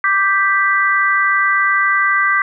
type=chord; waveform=sine; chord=G major; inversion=second; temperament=equal; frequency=1174.7 / 1568 / 1975.5 Hz; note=D6 / G6 / B6; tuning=0 / 0 / 0 cents; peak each=-16 dBFS; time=0.04-2.42 s; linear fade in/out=2 ms; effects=none